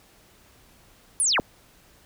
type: linear sweep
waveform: sine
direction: down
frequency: 10380 to 103.83 Hz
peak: -19 dBFS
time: 1.2-1.4 s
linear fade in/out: 0 ms
effects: pink hiss -56 dBFS RMS until 2.05 s